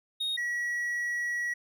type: tone pair in turn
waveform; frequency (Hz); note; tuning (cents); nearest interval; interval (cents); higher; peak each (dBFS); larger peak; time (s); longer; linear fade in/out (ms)
triangle; 3729 / 1924.7; A#7 / B6; 0 / -45; major seventh; 1145; first; -27; neither; 0.2-0.37 / 0.37-1.54; second; 10
effects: none